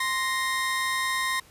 30% pulse tone pair together, 1046.5 / 1864.7 Hz, C6 / A#6, 0 / 0 cents, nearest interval minor seventh, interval 1000 cents, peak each -25 dBFS, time 0-1.4 s, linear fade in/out 5 ms, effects pink hiss -54 dBFS RMS until 1.5 s + resampled to 32000 Hz

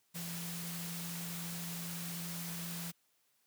sine tone in noise, 170.7 Hz, F3, 39 cents flat, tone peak -42 dBFS, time 0.14-2.92 s, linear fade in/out 20 ms, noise white, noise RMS -44 dBFS, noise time 0.14-2.92 s, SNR -1 dB, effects white hiss -75 dBFS RMS until 3.46 s + high-pass 80 Hz 12 dB/octave

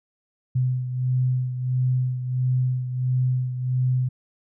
sine beating tone pair, 127 / 128.5 Hz, B2 / C3, +49 / -31 cents, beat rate 1.5 Hz, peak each -21 / -28 dBFS, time 0.55-4.09 s, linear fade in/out 10 ms, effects none

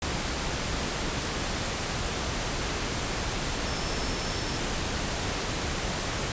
sine tone in noise, 5330 Hz, E8, 18 cents sharp, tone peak -41 dBFS, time 3.66-4.57 s, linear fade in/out 2 ms, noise pink, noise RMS -30 dBFS, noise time 0.02-6.32 s, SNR -14 dB, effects resampled to 16000 Hz

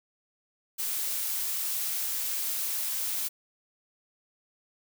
blue noise, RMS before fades -31 dBFS, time 0.78-3.29 s, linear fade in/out 20 ms, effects none

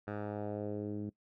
10% pulse tone with low-pass filter sweep, 104.1 Hz, G#2, 5 cents sharp, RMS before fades -39 dBFS, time 0.07-1.1 s, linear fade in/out 10 ms, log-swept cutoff 1400 to 260 Hz, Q 1.7, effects noise-tail reverb RT60 0.1 s tail -21 dB re dry

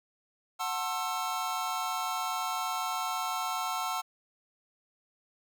square chord, F# half-diminished seventh, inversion none, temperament just, 740 / 888 / 1065.6 / 1332 Hz, F#5 / A5 / C6 / E6, 0 / +16 / +31 / +18 cents, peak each -37 / -38 / -38 / -36 dBFS, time 0.59-4.02 s, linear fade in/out 20 ms, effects none

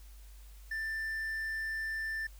triangle tone, 1776 Hz, A6, 16 cents sharp, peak -32 dBFS, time 0.71-2.27 s, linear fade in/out 5 ms, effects added 50 Hz sine -49 dBFS peak until 2.39 s + white hiss -62 dBFS RMS until 2.39 s

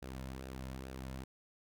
sawtooth tone with flanger, 65.41 Hz, C2, in tune, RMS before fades -45 dBFS, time 0.02-1.24 s, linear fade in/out 5 ms, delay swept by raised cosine 0.92 to 2.62 ms, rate 2.3 Hz, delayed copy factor -0.5, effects none

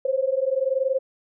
sine tone pair together, 519.2 / 540 Hz, C5 / C#5, -13 / -45 cents, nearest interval minor second, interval 68 cents, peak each -23 dBFS, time 0.05-0.99 s, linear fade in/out 5 ms, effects none

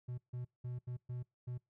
triangle tone bursts at uneven times, 123.6 Hz, B2, 2 cents sharp, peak -37 dBFS, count 6, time 0.08-0.18 / 0.33-0.45 / 0.64-0.79 / 0.87-0.97 / 1.09-1.23 / 1.47-1.58 s, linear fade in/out 10 ms, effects noise-tail reverb RT60 0.2 s tail -25 dB re dry

